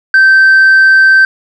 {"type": "tone with tanh clipping", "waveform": "sine", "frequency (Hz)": 1554, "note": "G6", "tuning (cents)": -16, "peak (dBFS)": -3, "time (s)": [0.14, 1.25], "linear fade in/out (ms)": 2, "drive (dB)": 1, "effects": []}